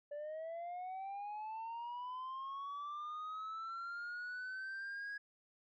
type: linear sweep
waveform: sine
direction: up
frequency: 577 to 1661.2 Hz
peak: -39 dBFS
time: 0.11-5.18 s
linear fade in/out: 10 ms
effects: tanh soft clip ceiling -41 dBFS